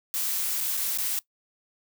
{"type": "noise with dropouts", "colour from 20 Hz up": "blue", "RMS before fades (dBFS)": -28, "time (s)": [0.14, 1.19], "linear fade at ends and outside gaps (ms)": 0, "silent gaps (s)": [[0.605, 0.61], [0.77, 0.774], [0.975, 0.985]], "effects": ["noise-tail reverb RT60 0.1 s tail -20 dB re dry"]}